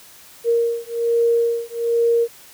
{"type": "beating tone pair", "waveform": "sine", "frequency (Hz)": [466.3, 467.5], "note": ["A#4", "A#4"], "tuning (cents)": [1, 5], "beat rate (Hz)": 1.2, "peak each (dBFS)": -19, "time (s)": [0.44, 2.28], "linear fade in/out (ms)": 50, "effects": ["white hiss -45 dBFS RMS until 2.53 s"]}